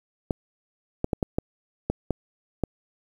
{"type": "clicks", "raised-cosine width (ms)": 2, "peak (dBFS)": -10, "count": 8, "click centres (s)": [0.308, 1.044, 1.132, 1.228, 1.385, 1.9, 2.107, 2.637], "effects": ["8-bit"]}